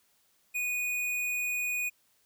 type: tone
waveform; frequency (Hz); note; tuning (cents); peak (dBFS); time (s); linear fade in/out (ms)
square; 2475; D#7; -10; -30; 0.54-1.9; 20
effects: white hiss -69 dBFS RMS until 2.25 s